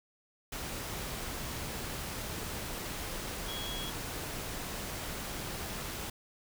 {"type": "tone in noise", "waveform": "sine", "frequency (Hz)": 3322, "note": "G#7", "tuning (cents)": 0, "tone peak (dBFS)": -40, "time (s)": [3.48, 3.9], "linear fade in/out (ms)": 5, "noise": "pink", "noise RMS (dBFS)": -39, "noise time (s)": [0.52, 6.1], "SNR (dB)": -4, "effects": []}